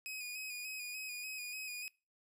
sawtooth tone with vibrato, 2495 Hz, D#7, 4 cents sharp, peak -38 dBFS, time 0.06-1.88 s, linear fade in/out 0 ms, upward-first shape square, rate 3.4 Hz, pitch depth 30 cents each way, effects noise-tail reverb RT60 0.3 s tail -23 dB re dry

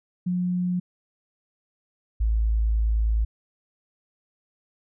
sine tone pair in turn, 179.4 / 54.77 Hz, F3 / A1, +47 / -7 cents, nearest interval octave + major sixth, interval 2054 cents, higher first, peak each -22 / -19 dBFS, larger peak second, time 0.26-0.8 / 2.2-3.25 s, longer second, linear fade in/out 10 ms, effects none

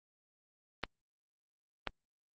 clicks, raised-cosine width 0.3 ms, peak -17 dBFS, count 2, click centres 0.837 / 1.873 s, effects Opus 32 kbps

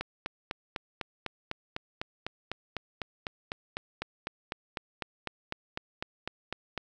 click train, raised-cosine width 0.3 ms, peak -17 dBFS, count 28, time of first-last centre 0.01-6.777 s, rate 3.99 Hz, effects none

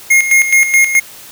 square tone with tremolo, 2145 Hz, C7, 42 cents sharp, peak -6 dBFS, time 0.1-1 s, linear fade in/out 10 ms, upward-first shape square, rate 4.7 Hz, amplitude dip 65%, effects white hiss -35 dBFS RMS until 1.31 s

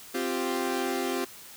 sawtooth chord, C suspended fourth, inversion none, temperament equal, 261.6 / 349.2 / 392 Hz, C4 / F4 / G4, 0 / 0 / 0 cents, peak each -28 dBFS, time 0.14-1.25 s, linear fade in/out 10 ms, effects white hiss -47 dBFS RMS until 1.56 s

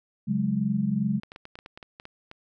sine chord, C# suspended fourth, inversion none, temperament equal, 138.59 / 185 / 207.7 Hz, C#3 / F#3 / G#3, 0 / 0 / 0 cents, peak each -30 / -28 / -25 dBFS, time 0.27-1.2 s, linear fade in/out 20 ms
clicks, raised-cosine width 0.3 ms, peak -26 dBFS, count 12, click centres 1.234 / 1.319 / 1.361 / 1.454 / 1.555 / 1.589 / 1.661 / 1.775 / 1.828 / 1.999 / 2.054 / 2.314 s
effects none

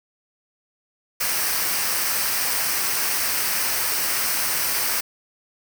white noise with comb filter, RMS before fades -23 dBFS, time 1.2-5.01 s, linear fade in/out 10 ms, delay 0.28 ms, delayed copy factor -0.5, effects none

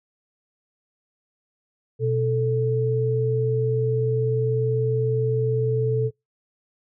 sine tone pair together, 123.47 / 439.7 Hz, B2 / A4, 0 / -1 cents, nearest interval octave + minor seventh, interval 2199 cents, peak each -22 dBFS, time 1.99-6.11 s, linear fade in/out 50 ms, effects noise-tail reverb RT60 0.2 s tail -25 dB re dry

